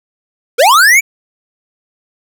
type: linear sweep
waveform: square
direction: up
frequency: 429 to 2349 Hz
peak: -5 dBFS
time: 0.58-1.01 s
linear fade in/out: 20 ms
effects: none